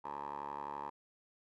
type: tone with band-pass filter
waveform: 10% pulse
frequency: 71.7 Hz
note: D2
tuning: 41 cents flat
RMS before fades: -43 dBFS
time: 0.04-0.9 s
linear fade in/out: 10 ms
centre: 890 Hz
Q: 7.2
effects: none